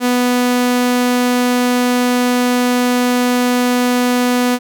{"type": "tone", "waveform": "sawtooth", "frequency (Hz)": 246.9, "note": "B3", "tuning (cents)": 0, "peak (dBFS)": -8, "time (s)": [0, 4.59], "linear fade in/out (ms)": 50, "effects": []}